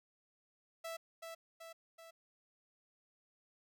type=tone with echo; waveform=sawtooth; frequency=659.3 Hz; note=E5; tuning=in tune; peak=-38 dBFS; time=0.84-0.97 s; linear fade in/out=10 ms; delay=380 ms; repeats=3; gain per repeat=-4 dB; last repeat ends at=2.11 s; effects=none